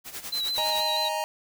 white noise with tremolo, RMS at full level -35 dBFS, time 0.04-0.85 s, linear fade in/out 50 ms, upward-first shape sine, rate 9.8 Hz, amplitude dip 75%
triangle tone with vibrato, 3979 Hz, B7, 12 cents sharp, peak -25 dBFS, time 0.32-1.09 s, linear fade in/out 10 ms, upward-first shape square, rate 6.2 Hz, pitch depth 33 cents each way
square chord, D# suspended fourth, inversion none, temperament equal, 622.3 / 830.6 / 932.3 Hz, D#5 / G#5 / A#5, 0 / 0 / 0 cents, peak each -32 / -33 / -31 dBFS, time 0.58-1.24 s, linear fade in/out 0 ms
effects none

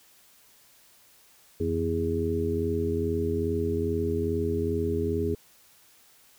harmonic tone with a mistuned harmonic, 82.41 Hz, E2, in tune, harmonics 1 / 2 / 3 / 4 / 5, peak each -30 / -37 / -32 / -33 / -28 dBFS, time 1.6-5.35 s, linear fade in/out 5 ms, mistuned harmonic 1, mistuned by +120 cents, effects white hiss -58 dBFS RMS until 6.38 s

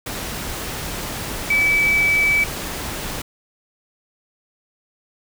sine tone in noise, 2300 Hz, D7, 37 cents flat, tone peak -14 dBFS, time 1.5-2.44 s, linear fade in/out 5 ms, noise pink, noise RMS -28 dBFS, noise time 0.06-3.22 s, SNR +11 dB, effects none

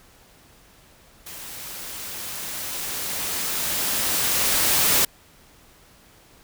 white noise with level ramp, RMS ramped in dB -38 to -18 dBFS, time 1.26-5.05 s, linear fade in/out 5 ms, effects pink hiss -53 dBFS RMS until 6.43 s

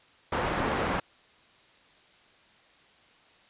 white low-pass noise, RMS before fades -29 dBFS, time 0.32-1 s, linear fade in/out 5 ms, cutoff 1200 Hz, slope 12 dB/octave, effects white hiss -59 dBFS RMS until 3.49 s + resampled to 8000 Hz

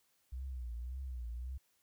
sine tone with vibrato, 62 Hz, B1, 7 cents sharp, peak -39 dBFS, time 0.32-1.58 s, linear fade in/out 10 ms, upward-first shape triangle, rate 1.8 Hz, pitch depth 140 cents each way, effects white hiss -75 dBFS RMS until 1.82 s

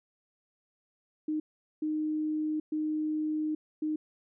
sine tone bursts at uneven times, 308 Hz, D#4, 17 cents flat, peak -28 dBFS, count 4, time 1.28-1.4 / 1.82-2.6 / 2.72-3.55 / 3.82-3.96 s, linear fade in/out 5 ms, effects none

